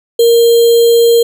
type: tone with sample-and-hold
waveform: sine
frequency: 466 Hz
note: A#4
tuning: 1 cent flat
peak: -4 dBFS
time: 0.19-1.23 s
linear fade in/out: 5 ms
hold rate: 3675 Hz
effects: none